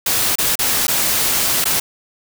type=noise with dropouts; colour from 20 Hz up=white; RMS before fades=-17 dBFS; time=0.06-1.8 s; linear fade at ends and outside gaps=5 ms; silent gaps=0.356-0.384 / 0.555-0.59 / 0.87-0.88 / 1.643-1.654 s; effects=none